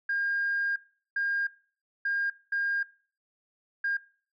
sine tone bursts at uneven times, 1613 Hz, G6, 49 cents sharp, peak -25 dBFS, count 5, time 0.09-0.76 / 1.16-1.47 / 2.05-2.3 / 2.52-2.83 / 3.84-3.97 s, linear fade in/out 5 ms, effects noise-tail reverb RT60 0.4 s tail -18 dB re dry + tanh soft clip ceiling -21 dBFS

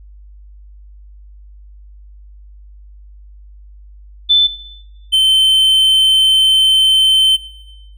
sine / triangle tone pair in turn, 3520 / 3085 Hz, A7 / G7, 0 / -28 cents, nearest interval major second, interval 228 cents, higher first, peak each -6 dBFS, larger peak neither, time 4.29-4.48 / 5.12-7.37 s, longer second, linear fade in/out 20 ms, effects noise-tail reverb RT60 1.0 s tail -17 dB re dry + added 50 Hz sine -36 dBFS peak until 7.97 s

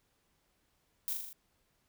violet noise with echo, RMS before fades -35 dBFS, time 1.08-1.13 s, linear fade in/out 0 ms, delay 40 ms, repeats 5, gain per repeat -3 dB, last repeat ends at 1.33 s, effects pink hiss -75 dBFS RMS until 1.88 s

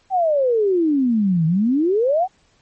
sine exponential two-way sweep, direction down then up, 784 to 155.56 to 784 Hz, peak -14 dBFS, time 0.1-2.28 s, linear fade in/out 50 ms, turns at 1.46 s, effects pink hiss -59 dBFS RMS until 2.61 s + MP3 32 kbps

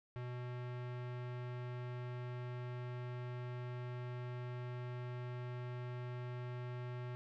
square tone with low-pass filter, 123.47 Hz, B2, in tune, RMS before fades -44 dBFS, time 0.16-7.15 s, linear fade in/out 0 ms, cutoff 2400 Hz, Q 0.96, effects none

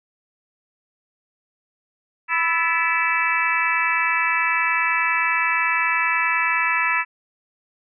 harmonic tone with a mistuned harmonic, 329.6 Hz, E4, in tune, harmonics 3 / 4 / 5 / 6 / 7 / 8, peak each -25 / -25 / -25 / -25 / -25 / -25 dBFS, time 2.28-7.05 s, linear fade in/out 50 ms, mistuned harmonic 5, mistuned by +81 cents, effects none

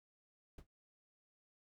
brown noise with exponential decay, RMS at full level -45 dBFS, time 0.58-0.67 s, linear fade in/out 5 ms, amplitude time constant 19 ms, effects none

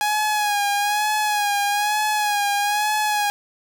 sawtooth tone with vibrato, 830.6 Hz, G#5, in tune, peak -15 dBFS, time 0.01-3.3 s, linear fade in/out 0 ms, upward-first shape sine, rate 1.1 Hz, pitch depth 44 cents each way, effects none

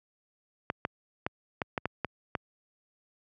clicks, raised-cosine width 0.5 ms, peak -14 dBFS, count 8, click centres 0.701 / 0.851 / 1.265 / 1.618 / 1.778 / 1.856 / 2.047 / 2.352 s, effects high-pass 80 Hz 12 dB/octave

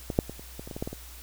clicks, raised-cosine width 2 ms, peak -17 / -7 / -23 / -30 / -24 / -27 / -24 / -22 / -16 / -20 / -23 dBFS, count 11, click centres 0.102 / 0.189 / 0.296 / 0.395 / 0.595 / 0.675 / 0.712 / 0.765 / 0.825 / 0.875 / 0.93 s, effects added 60 Hz sine -45 dBFS peak until 1.22 s + white hiss -48 dBFS RMS until 1.22 s

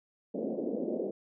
pink band-pass noise, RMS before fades -34 dBFS, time 0.34-1.11 s, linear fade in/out 5 ms, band 210 to 590 Hz, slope 48 dB/octave, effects none

